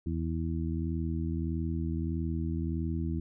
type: harmonic tone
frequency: 81.6 Hz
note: E2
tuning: 17 cents flat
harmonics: 1 / 2 / 3 / 4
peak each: -32 / -35 / -37 / -38 dBFS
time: 0.06-3.2 s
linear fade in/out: 5 ms
effects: none